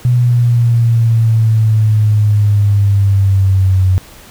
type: exponential sweep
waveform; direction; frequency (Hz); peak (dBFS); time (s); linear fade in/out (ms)
sine; down; 123.47 to 92.7; -7; 0.05-3.98; 0
effects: pink hiss -38 dBFS RMS until 4.3 s